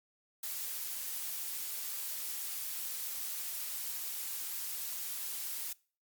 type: noise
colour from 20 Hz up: blue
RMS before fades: -39 dBFS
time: 0.43-5.73 s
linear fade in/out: 5 ms
effects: noise-tail reverb RT60 0.4 s tail -23 dB re dry + Opus 48 kbps